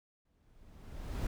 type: noise with exponential growth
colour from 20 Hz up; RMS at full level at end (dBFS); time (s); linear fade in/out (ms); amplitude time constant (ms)
brown; -33; 0.25-1.27; 5; 220
effects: none